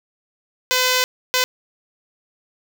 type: tone bursts at uneven times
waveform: 5% pulse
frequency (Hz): 507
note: B4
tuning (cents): +45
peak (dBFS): -4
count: 2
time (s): 0.71-1.04 / 1.34-1.44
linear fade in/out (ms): 0
effects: none